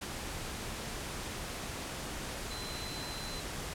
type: tone in noise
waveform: sine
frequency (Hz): 4054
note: B7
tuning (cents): +45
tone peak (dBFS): -44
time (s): 2.5-3.41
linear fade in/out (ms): 10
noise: pink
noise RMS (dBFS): -40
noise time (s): 0.01-3.74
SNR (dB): -7
effects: low-pass 11000 Hz 12 dB/octave